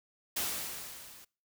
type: noise with level ramp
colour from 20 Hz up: white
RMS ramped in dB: -32 to -54 dBFS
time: 0.36-1.25 s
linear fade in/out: 10 ms
effects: noise-tail reverb RT60 0.4 s tail -25 dB re dry